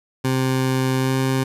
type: tone with pitch glide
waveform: 20% pulse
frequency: 130.81 to 132.18 Hz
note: C3 to C3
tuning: 0 to +18 cents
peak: -13 dBFS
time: 0.24-1.44 s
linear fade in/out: 10 ms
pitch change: +18 cents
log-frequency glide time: 0.96-1.16 s
effects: resampled to 32000 Hz + 9-bit